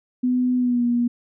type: tone with pitch glide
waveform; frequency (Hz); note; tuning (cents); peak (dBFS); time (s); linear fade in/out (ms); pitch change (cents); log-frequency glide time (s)
sine; 250.4 to 239.9; B3 to A#3; +24 to +50; -17; 0.23-1.08; 10; -74; 0.57-0.84
effects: none